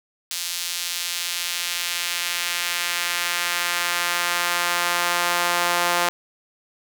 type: tone with high-pass filter sweep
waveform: sawtooth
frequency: 174.61 Hz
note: F3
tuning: in tune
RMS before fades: -24 dBFS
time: 0.31-6.09 s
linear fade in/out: 0 ms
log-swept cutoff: 4200 to 810 Hz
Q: 0.94
effects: none